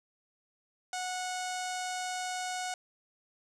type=tone with low-pass filter; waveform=sawtooth; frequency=734 Hz; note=F#5; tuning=14 cents flat; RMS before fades=-36 dBFS; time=0.93-2.74 s; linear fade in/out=2 ms; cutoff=7600 Hz; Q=2.5; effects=none